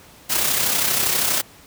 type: noise with amplitude modulation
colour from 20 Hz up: white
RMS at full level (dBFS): -18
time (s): 0.29-1.42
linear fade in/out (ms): 20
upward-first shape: sine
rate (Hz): 32.5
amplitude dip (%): 45
effects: pink hiss -47 dBFS RMS until 1.66 s + high-pass 60 Hz 12 dB/octave